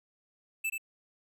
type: tone with echo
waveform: square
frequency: 2637 Hz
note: E7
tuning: in tune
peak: -30 dBFS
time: 0.64-0.7 s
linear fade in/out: 10 ms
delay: 81 ms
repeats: 1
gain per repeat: -4 dB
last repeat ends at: 0.781 s
effects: none